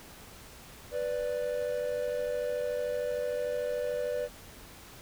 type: tone pair together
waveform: triangle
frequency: 493.9 / 587.3 Hz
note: B4 / D5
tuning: 0 / 0 cents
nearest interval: minor third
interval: 300 cents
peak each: -30 / -31 dBFS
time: 0.91-4.29 s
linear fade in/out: 50 ms
effects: pink hiss -50 dBFS RMS until 5.01 s